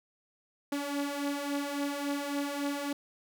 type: beating tone pair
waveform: sawtooth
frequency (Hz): 282.2 / 285.8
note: C#4 / D4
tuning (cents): +31 / -47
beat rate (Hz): 3.6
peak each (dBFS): -33 / -29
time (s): 0.72-2.93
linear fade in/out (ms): 5
effects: none